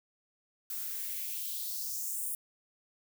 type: noise with high-pass filter sweep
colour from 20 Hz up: violet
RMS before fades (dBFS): -37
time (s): 0.7-2.35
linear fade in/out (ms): 2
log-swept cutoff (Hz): 1100 to 10000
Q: 2.7
effects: none